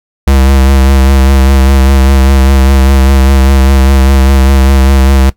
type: tone with vibrato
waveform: square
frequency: 67.1 Hz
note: C2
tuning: 44 cents sharp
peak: -4 dBFS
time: 0.27-5.3 s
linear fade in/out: 5 ms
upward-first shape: sine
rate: 5 Hz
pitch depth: 35 cents each way
effects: noise-tail reverb RT60 0.1 s tail -18 dB re dry